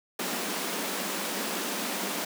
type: high-pass noise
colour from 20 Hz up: pink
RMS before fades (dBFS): -32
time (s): 0.19-2.25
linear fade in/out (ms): 5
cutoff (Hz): 180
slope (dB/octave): 96
effects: none